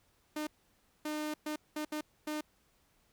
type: tone bursts at uneven times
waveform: sawtooth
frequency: 303.7 Hz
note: D#4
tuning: 42 cents flat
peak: -31 dBFS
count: 6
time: 0.36-0.47 / 1.05-1.34 / 1.46-1.56 / 1.76-1.85 / 1.92-2.01 / 2.27-2.41 s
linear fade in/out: 5 ms
effects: pink hiss -71 dBFS RMS until 3.12 s